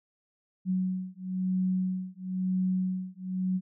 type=beating tone pair; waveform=sine; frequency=185 / 186 Hz; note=F#3 / F#3; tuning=0 / +9 cents; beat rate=1 Hz; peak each=-30 dBFS; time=0.65-3.61 s; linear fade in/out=50 ms; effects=none